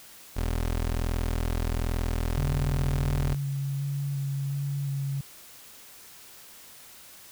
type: tone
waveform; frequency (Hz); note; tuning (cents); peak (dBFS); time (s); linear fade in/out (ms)
25% pulse; 41.2; E1; 0; -22; 0.36-3.35; 10
type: tone with vibrato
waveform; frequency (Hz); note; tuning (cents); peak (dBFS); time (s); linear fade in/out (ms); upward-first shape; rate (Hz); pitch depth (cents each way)
sine; 139.5; C#3; +11; -27; 2.37-5.21; 5; square; 1.4; 14
effects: white hiss -49 dBFS RMS until 7.31 s